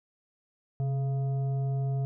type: tone with frequency modulation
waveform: sine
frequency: 133.3 Hz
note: C3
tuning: 33 cents sharp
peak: -26 dBFS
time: 0.8-2.05 s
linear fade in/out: 0 ms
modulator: 554 Hz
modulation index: 0.29
effects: none